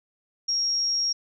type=tone; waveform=sine; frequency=5588 Hz; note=F8; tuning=in tune; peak=-22 dBFS; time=0.48-1.13 s; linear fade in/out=10 ms; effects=none